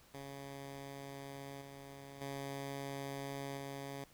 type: tone with level steps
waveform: 10% pulse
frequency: 138.59 Hz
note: C#3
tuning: in tune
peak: -38 / -42 / -33 / -35 dBFS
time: 0.14-4.04 s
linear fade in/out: 2 ms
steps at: 1.61 / 2.21 / 3.57 s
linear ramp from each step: 5 ms
effects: pink hiss -64 dBFS RMS until 4.13 s